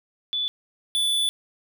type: tone pair in turn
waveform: sine / square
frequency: 3471 / 3471 Hz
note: A7 / A7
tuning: -24 / -24 cents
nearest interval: unison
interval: 0 cents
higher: neither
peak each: -23 / -21 dBFS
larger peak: second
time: 0.33-0.48 / 0.95-1.29 s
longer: second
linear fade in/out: 0 ms
effects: none